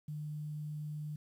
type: tone with quantisation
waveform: sine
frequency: 150.7 Hz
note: D3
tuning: 45 cents sharp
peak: -38 dBFS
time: 0.08-1.16 s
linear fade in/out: 5 ms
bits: 11
effects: none